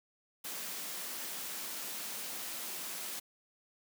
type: high-pass noise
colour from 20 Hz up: white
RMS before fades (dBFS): -41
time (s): 0.44-3.2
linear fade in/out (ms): 10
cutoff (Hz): 150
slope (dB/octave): 96
effects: none